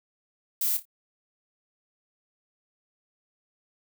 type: noise with echo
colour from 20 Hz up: violet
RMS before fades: -26 dBFS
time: 0.61-0.77 s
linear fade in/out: 5 ms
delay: 28 ms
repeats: 3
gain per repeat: -11 dB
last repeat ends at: 0.854 s
effects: none